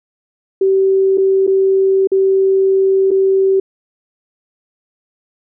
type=tone with dropouts; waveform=sine; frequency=385.2 Hz; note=G4; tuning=30 cents flat; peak=-9 dBFS; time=0.61-3.6 s; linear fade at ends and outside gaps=5 ms; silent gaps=1.175-1.18 / 1.468-1.475 / 2.073-2.117 / 3.108-3.113 s; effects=none